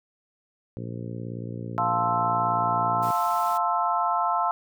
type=harmonic tone; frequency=58.27 Hz; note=A#1; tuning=in tune; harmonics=2 / 3 / 4 / 5 / 6 / 7 / 8 / 9; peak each=-34 / -38 / -40 / -42 / -44 / -45 / -46 / -47 dBFS; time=0.77-3.11 s; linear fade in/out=0 ms
type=chord; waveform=sine; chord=F major seventh; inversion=none; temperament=equal; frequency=698.5 / 880 / 1046.5 / 1318.5 Hz; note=F5 / A5 / C6 / E6; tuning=0 / 0 / 0 / 0 cents; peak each=-27 dBFS; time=1.78-4.51 s; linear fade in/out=0 ms
type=noise; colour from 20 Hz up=white; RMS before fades=-43 dBFS; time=3.02-3.58 s; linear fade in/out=10 ms
effects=none